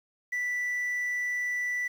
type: tone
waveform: sine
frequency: 1971 Hz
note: B6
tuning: 4 cents flat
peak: -25 dBFS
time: 0.32-1.88 s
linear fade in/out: 10 ms
effects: tanh soft clip ceiling -27 dBFS + 9-bit